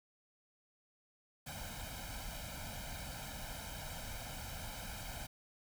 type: noise with comb filter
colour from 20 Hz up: pink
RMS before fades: -45 dBFS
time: 1.46-5.27 s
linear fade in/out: 10 ms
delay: 1.3 ms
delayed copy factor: +0.85
effects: none